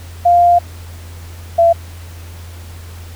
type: tone pair in turn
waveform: sine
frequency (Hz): 698.5 / 675.1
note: F5 / E5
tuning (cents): 0 / +41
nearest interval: minor second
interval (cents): 59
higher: first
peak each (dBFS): -6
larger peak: neither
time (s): 0.25-0.59 / 1.58-1.73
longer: first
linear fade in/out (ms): 10
effects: added 85 Hz sine -30 dBFS peak until 3.15 s + pink hiss -40 dBFS RMS until 3.15 s